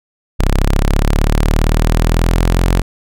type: exponential sweep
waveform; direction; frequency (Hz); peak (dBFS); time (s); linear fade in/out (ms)
sawtooth; up; 32.7 to 45; -6; 0.39-2.82; 10
effects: none